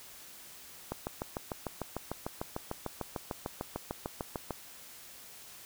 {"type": "click train", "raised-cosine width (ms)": 1, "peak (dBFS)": -20, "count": 25, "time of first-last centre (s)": [0.92, 4.507], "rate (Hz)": 6.69, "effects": ["white hiss -51 dBFS RMS until 5.65 s"]}